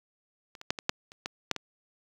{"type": "clicks", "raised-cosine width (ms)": 0.2, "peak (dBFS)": [-29, -25, -9, -19, -7, -30, -15, -7, -17], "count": 9, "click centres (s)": [0.552, 0.614, 0.705, 0.788, 0.894, 1.119, 1.259, 1.513, 1.563], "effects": ["high-pass 100 Hz 12 dB/octave", "8-bit"]}